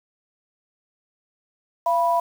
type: tone pair together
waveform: sine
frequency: 683.8 / 982 Hz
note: F5 / B5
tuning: -37 / -10 cents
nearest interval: tritone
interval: 627 cents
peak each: -20 dBFS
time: 1.86-2.2 s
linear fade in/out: 5 ms
effects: 7-bit